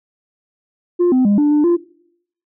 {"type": "tone with pitch steps", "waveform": "sine", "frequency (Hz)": [352.1, 256.4, 203.7, 294.2, 297.3, 345.5], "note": ["F4", "C4", "G#3", "D4", "D4", "F4"], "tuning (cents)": [14, -35, -33, 3, 21, -19], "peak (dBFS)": -8, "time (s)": [0.99, 1.77], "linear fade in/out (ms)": 20, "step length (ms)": 130, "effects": ["noise-tail reverb RT60 0.7 s tail -21 dB re dry", "tanh soft clip ceiling -9 dBFS"]}